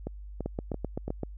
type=two click trains; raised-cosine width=2 ms; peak=-20 / -18 dBFS; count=4 / 7; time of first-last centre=0.07-1.08 / 0.46-1.233 s; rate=2.97 / 7.76 Hz; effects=added 50 Hz sine -40 dBFS peak until 1.37 s